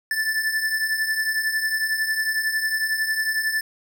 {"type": "beating tone pair", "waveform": "square", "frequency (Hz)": [1749, 1760], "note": ["A6", "A6"], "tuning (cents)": [-11, 0], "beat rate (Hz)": 11, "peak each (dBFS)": [-29, -23], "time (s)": [0.11, 3.61], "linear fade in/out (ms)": 2, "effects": []}